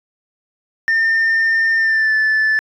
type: tone with pitch glide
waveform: sine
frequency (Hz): 1808 to 1748.4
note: A6 to A6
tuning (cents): +47 to -11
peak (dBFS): -10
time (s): 0.88-2.59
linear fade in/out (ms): 0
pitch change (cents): -58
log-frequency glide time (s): 1.78-2.14
effects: tanh soft clip ceiling -11 dBFS